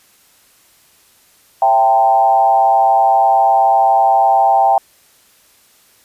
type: tone with frequency modulation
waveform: sine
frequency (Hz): 787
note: G5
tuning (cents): +7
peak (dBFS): -8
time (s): 1.62-4.78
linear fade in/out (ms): 2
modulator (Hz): 119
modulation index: 0.89
effects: white hiss -51 dBFS RMS until 6.04 s + resampled to 32000 Hz